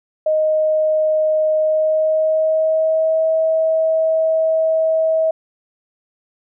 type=tone with pitch glide; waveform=sine; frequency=622.3 to 641.3 Hz; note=D#5 to E5; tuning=0 to -48 cents; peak=-13 dBFS; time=0.26-5.31 s; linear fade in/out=5 ms; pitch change=+52 cents; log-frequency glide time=1.59-3.26 s; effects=none